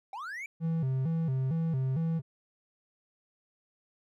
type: linear sweep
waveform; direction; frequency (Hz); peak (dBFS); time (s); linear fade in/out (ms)
triangle; up; 738 to 2361; -35; 0.13-0.46; 2
type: tone with vibrato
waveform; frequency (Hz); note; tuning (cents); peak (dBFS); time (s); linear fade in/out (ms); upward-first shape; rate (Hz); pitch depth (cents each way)
triangle; 146.83; D3; 0; -25; 0.6-2.22; 50; square; 2.2; 190
effects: none